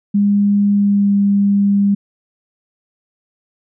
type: tone with pitch glide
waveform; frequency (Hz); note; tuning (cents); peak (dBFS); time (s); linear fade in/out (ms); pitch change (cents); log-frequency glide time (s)
sine; 202.9 to 200.7; G#3 to G3; -40 to +41; -10; 0.14-1.95; 10; -19; 0.72-1.14
effects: none